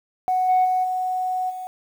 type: tone with level steps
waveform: sine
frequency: 740 Hz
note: F#5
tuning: in tune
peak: -17 / -13 / -17 / -21 / -29 dBFS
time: 0.28-1.67 s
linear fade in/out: 0 ms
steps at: 0.48 / 0.64 / 0.83 / 1.49 s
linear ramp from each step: 20 ms
effects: tanh soft clip ceiling -12 dBFS + 8-bit